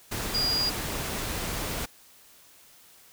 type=tone in noise; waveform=sine; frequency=4843 Hz; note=D#8; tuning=48 cents flat; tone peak=-24 dBFS; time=0.34-0.7 s; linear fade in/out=10 ms; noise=pink; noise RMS=-32 dBFS; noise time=0.11-1.86 s; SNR=+5 dB; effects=white hiss -55 dBFS RMS until 3.12 s